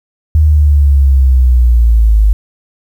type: linear sweep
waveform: sine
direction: down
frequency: 77.78 to 51 Hz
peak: -4 dBFS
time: 0.35-2.33 s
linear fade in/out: 0 ms
effects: 7-bit